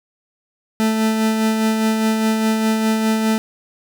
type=tone with tremolo; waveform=40% pulse; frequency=220 Hz; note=A3; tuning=in tune; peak=-13 dBFS; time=0.8-3.38 s; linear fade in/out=0 ms; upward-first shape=sine; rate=4.9 Hz; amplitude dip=35%; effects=none